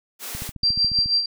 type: high-pass noise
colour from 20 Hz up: white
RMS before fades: -33 dBFS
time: 0.19-0.52 s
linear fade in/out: 50 ms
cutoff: 230 Hz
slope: 48 dB/octave
type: click train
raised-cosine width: 5 ms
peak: -21 dBFS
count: 11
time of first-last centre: 0.35-1.059 s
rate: 14.1 Hz
type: tone with tremolo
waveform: sine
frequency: 4717 Hz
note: D8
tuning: 7 cents sharp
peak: -15 dBFS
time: 0.63-1.26 s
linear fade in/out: 5 ms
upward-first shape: sine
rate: 6.2 Hz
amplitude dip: 65%
effects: none